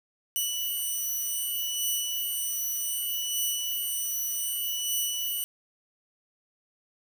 5% pulse beating tone pair, 2960 / 2960.65 Hz, F#7 / F#7, 0 / 0 cents, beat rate 0.65 Hz, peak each -25 / -21 dBFS, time 0.36-5.44 s, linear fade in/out 0 ms, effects 8-bit

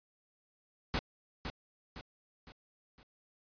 pink noise with echo, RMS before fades -32 dBFS, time 0.94-0.99 s, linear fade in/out 0 ms, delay 510 ms, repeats 4, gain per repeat -7 dB, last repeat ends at 3.03 s, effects resampled to 11025 Hz

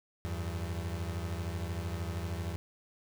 35% pulse beating tone pair, 83.9 / 96.9 Hz, E2 / G2, +31 / -20 cents, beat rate 13 Hz, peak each -34 / -37 dBFS, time 0.25-2.56 s, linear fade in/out 0 ms, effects 10-bit

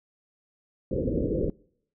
white low-pass noise, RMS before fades -27 dBFS, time 0.91-1.5 s, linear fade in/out 2 ms, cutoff 540 Hz, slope 96 dB/octave, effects noise-tail reverb RT60 0.7 s tail -26 dB re dry

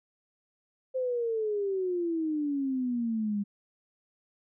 sine exponential sweep, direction down, 524 to 199.9 Hz, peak -27 dBFS, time 0.94-3.44 s, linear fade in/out 20 ms, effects none

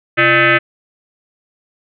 sine tone with frequency modulation, 130.81 Hz, C3, in tune, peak -8 dBFS, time 0.17-0.59 s, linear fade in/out 20 ms, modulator 473 Hz, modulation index 5, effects none

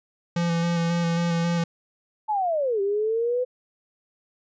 square tone with vibrato, 169.8 Hz, F3, 48 cents flat, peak -22 dBFS, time 0.36-1.64 s, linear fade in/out 5 ms, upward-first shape square, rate 3.7 Hz, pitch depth 16 cents each way
sine linear two-way sweep, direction down then up, 880 to 390 to 507 Hz, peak -21 dBFS, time 2.28-3.45 s, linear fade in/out 20 ms, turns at 2.81 s
effects resampled to 16000 Hz

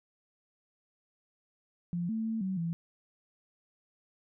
sine tone with pitch steps, 173.5 / 222.2 / 223.4 / 189.2 / 167.5 Hz, F3 / A3 / A3 / F#3 / E3, -11 / +17 / +27 / +39 / +28 cents, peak -30 dBFS, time 1.93-2.73 s, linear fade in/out 0 ms, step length 160 ms, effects none

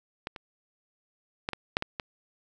clicks, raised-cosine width 0.3 ms, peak -17 / -24 / -13 / -17 / -7 / -14 / -16 dBFS, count 7, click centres 0.271 / 0.362 / 1.489 / 1.533 / 1.769 / 1.824 / 1.998 s, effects none

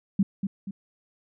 sine tone with echo, 196 Hz, G3, in tune, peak -17 dBFS, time 0.19-0.23 s, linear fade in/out 5 ms, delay 240 ms, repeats 2, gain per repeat -7 dB, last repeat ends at 0.71 s, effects none

